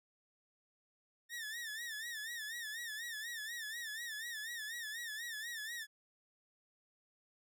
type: tone with vibrato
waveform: sawtooth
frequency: 1806 Hz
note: A6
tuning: 45 cents sharp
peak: -38 dBFS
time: 1.29-5.87 s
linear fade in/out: 50 ms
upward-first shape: sine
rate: 4.1 Hz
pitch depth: 110 cents each way
effects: none